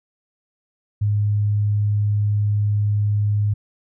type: tone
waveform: sine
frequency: 103.83 Hz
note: G#2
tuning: in tune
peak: -16 dBFS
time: 1.01-3.54 s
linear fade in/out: 10 ms
effects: none